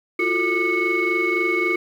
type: tone cluster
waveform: sine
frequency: 340.3 / 364 / 446.3 / 1201 / 2202 Hz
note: F4 / F#4 / A4 / D6 / C#7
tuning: -45 / -28 / +25 / +38 / -12 cents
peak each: -24 / -23 / -28 / -28 / -20 dBFS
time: 0.19-1.76 s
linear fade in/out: 5 ms
effects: tanh soft clip ceiling -12 dBFS + 8-bit